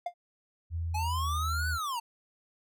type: tone with exponential decay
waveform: triangle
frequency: 702 Hz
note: F5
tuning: 9 cents sharp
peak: -25 dBFS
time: 0.06-0.14 s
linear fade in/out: 5 ms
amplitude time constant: 16 ms
type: tone with pitch glide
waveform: sine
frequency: 83.5 to 78.81 Hz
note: E2 to D#2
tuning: +23 to +23 cents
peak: -30 dBFS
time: 0.7-1.79 s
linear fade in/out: 50 ms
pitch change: -100 cents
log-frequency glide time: 1.14-1.25 s
type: linear two-way sweep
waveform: square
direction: up then down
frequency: 830.6 to 1510 to 893 Hz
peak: -32 dBFS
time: 0.94-2 s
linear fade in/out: 10 ms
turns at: 1.69 s
effects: none